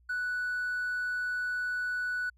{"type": "tone", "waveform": "triangle", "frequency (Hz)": 1481, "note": "F#6", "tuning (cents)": 1, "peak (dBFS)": -27, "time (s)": [0.09, 2.3], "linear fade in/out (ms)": 10, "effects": ["tanh soft clip ceiling -25 dBFS", "added 60 Hz sine -60 dBFS peak until 2.37 s"]}